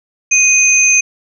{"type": "tone pair together", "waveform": "sine", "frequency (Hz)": [2489, 6272], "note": ["D#7", "G8"], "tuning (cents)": [0, 0], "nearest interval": "octave + major third", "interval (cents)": 1600, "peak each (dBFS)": -10, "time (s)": [0.31, 1.01], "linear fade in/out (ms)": 10, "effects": []}